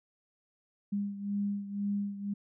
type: beating tone pair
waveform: sine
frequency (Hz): 201.7 / 203.7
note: G3 / G#3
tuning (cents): +50 / -33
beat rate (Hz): 2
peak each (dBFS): -32 / -37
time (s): 0.92-2.34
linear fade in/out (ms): 10
effects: none